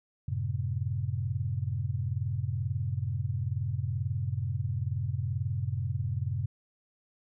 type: chord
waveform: sine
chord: F# diminished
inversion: none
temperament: just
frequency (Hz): 92.5 / 111 / 133.2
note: F#2 / A2 / C3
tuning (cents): 0 / +16 / +31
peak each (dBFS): -33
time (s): 0.28-6.46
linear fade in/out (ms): 5
effects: none